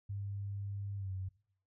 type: tone with pitch glide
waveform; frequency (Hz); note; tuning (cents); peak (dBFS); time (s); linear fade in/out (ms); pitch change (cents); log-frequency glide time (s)
sine; 100 to 94.39; G2 to F#2; +35 to +35; -37; 0.09-1.29; 10; -100; 0.97-1.11
effects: noise-tail reverb RT60 0.6 s tail -21 dB re dry